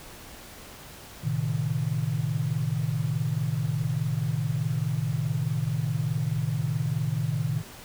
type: chord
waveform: sine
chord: A diminished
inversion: none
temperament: equal with one note detuned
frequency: 112.18 / 130.81 / 155.56 Hz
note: A2 / C3 / Eb3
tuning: +34 / 0 / 0 cents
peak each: -30 / -29 / -28 dBFS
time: 1.23-7.62 s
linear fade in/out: 20 ms
effects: pink hiss -45 dBFS RMS until 7.84 s